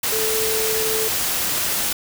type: tone in noise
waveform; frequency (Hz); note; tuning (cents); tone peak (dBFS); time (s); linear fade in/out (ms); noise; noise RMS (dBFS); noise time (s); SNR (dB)
sine; 440; A4; 0; -23; 0.12-1.08; 5; white; -22; 0.03-1.93; -4
effects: none